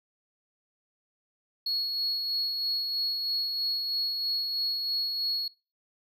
triangle tone with tremolo, 4339 Hz, C#8, 38 cents flat, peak -24 dBFS, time 1.66-5.48 s, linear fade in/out 5 ms, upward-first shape sine, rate 3.1 Hz, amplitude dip 40%, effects noise-tail reverb RT60 0.3 s tail -23 dB re dry + tanh soft clip ceiling -21 dBFS

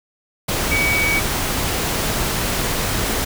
sine tone in noise, 2263 Hz, C#7, 35 cents sharp, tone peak -17 dBFS, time 0.71-1.2 s, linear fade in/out 10 ms, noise pink, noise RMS -21 dBFS, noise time 0.48-3.25 s, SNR +1 dB, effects none

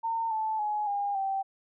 sine tone with pitch steps, 910 / 874.9 / 841.2 / 808.8 / 777.7 Hz, A#5 / A5 / G#5 / G#5 / G5, -42 / -10 / +22 / -46 / -14 cents, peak -27 dBFS, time 0.03-1.43 s, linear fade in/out 20 ms, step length 280 ms, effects none

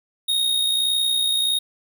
square tone with amplitude modulation, 3729 Hz, A#7, in tune, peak -17 dBFS, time 0.28-1.59 s, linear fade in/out 10 ms, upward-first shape sine, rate 61.5 Hz, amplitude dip 45%, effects none

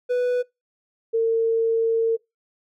triangle / sine tone pair in turn, 493.9 / 454 Hz, B4 / A#4, 0 / -46 cents, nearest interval minor second, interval 146 cents, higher first, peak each -17 dBFS, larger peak neither, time 0.09-0.43 / 1.13-2.17 s, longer second, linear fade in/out 20 ms, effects noise-tail reverb RT60 0.2 s tail -23 dB re dry

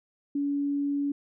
sine tone, 284.2 Hz, C#4, 43 cents sharp, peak -25 dBFS, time 0.35-1.12 s, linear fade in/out 5 ms, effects none

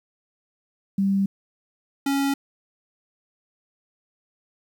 sine / square tone pair in turn, 196 / 277.2 Hz, G3 / C#4, 0 / 0 cents, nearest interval tritone, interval 600 cents, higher second, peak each -18 / -21 dBFS, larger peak first, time 0.98-1.26 / 2.06-2.34 s, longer neither, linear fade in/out 5 ms, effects 9-bit

